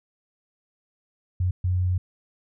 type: tone bursts at uneven times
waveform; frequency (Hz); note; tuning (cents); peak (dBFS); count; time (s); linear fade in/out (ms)
sine; 90.9; F#2; -30; -20; 2; 1.4-1.51 / 1.64-1.98; 5
effects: none